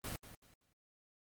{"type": "noise with echo", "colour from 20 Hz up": "pink", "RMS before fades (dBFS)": -42, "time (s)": [0.04, 0.16], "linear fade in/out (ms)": 2, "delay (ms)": 190, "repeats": 3, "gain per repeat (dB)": -12, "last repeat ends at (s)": 0.73, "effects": ["Opus 24 kbps"]}